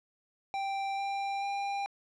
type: tone with pitch steps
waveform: square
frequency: 785 / 791.8 / 798.7 Hz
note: G5 / G5 / G5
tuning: +2 / +17 / +32 cents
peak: -32 dBFS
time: 0.54-1.86 s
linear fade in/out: 0 ms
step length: 440 ms
effects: low-pass 4000 Hz 12 dB/octave